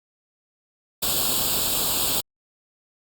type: noise with comb filter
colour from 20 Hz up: white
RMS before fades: -23 dBFS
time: 1.02-2.21 s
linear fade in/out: 10 ms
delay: 0.25 ms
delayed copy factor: +0.85
effects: Opus 48 kbps